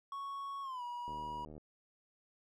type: tone with pitch glide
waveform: triangle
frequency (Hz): 1108.7 to 965.2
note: C#6 to B5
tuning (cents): 0 to -40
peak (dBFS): -38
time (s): 0.12-1.45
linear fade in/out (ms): 2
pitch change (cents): -240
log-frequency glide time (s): 0.62-0.83
type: click train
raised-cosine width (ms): 2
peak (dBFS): -38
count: 39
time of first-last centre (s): 1.08-1.579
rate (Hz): 76.1
effects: none